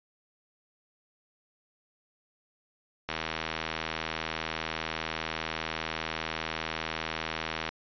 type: click train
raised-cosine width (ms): 0.3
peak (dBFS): -15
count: 369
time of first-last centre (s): 3.09-7.69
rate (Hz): 80
effects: resampled to 11025 Hz